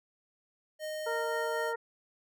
square tone, 618 Hz, D#5, 12 cents flat, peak -36 dBFS, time 0.79-1.74 s, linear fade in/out 50 ms
harmonic tone, 462.4 Hz, A#4, 14 cents flat, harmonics 1 / 2 / 3 / 4, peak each -34 / -37 / -39 / -40 dBFS, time 1.06-1.76 s, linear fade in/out 10 ms
effects none

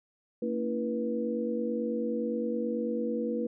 sine tone cluster, 229.2 / 278.6 / 327.1 / 485.2 Hz, A#3 / C#4 / E4 / B4, -29 / +9 / -13 / -31 cents, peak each -32 / -39 / -36 / -32 dBFS, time 0.42-3.47 s, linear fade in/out 5 ms, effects none

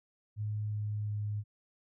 sine tone with pitch steps, 105.8 / 105.13 / 104.46 Hz, G#2 / G#2 / G#2, +33 / +22 / +11 cents, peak -32 dBFS, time 0.36-1.44 s, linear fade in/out 50 ms, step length 360 ms, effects none

